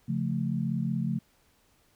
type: chord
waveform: sine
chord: Db augmented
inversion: none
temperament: equal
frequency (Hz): 138.59 / 174.61 / 220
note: Db3 / F3 / A3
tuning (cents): 0 / 0 / 0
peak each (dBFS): -31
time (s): 0.08-1.19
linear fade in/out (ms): 10
effects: pink hiss -66 dBFS RMS until 1.95 s